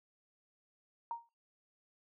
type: tone with exponential decay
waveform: sine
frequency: 932.3 Hz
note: A#5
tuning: in tune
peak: -33 dBFS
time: 1.11-1.29 s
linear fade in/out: 1 ms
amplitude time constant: 38 ms
effects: noise-tail reverb RT60 0.2 s tail -18 dB re dry